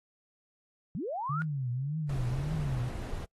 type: linear sweep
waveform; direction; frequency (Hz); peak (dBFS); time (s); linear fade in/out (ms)
sine; up; 132.3 to 1463; -32; 0.95-1.42; 0
type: tone with vibrato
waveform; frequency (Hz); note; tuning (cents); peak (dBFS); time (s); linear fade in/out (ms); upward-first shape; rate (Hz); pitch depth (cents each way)
sine; 138.59; C#3; 0; -30; 1.29-2.89; 10; triangle; 1.8; 260
type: noise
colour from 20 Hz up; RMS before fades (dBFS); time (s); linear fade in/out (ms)
brown; -37; 2.09-3.25; 5
effects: noise-tail reverb RT60 0.1 s tail -23 dB re dry + AAC 32 kbps